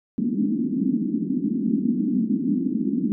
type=band-pass noise; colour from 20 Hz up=pink; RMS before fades=-23 dBFS; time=0.18-3.12 s; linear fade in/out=0 ms; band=200 to 290 Hz; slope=48 dB/octave; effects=none